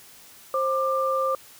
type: tone pair together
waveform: sine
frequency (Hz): 529.3 / 1189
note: C5 / D6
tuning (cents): +20 / +21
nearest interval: octave + major second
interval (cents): 1401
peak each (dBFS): -24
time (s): 0.54-1.35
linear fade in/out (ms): 2
effects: white hiss -49 dBFS RMS until 1.59 s